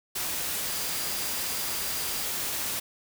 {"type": "tone in noise", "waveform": "sine", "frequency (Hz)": 4792, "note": "D8", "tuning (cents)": 34, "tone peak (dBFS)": -41, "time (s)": [0.67, 2.26], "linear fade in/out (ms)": 10, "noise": "white", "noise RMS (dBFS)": -31, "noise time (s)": [0.15, 2.8], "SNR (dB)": -13, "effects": []}